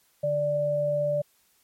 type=tone pair together; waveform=sine; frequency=147.55 / 587.3 Hz; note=D3 / D5; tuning=+8 / 0 cents; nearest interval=2 octaves; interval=2392 cents; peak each=-32 / -23 dBFS; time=0.23-1.22 s; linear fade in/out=10 ms; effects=white hiss -65 dBFS RMS until 1.63 s + MP3 64 kbps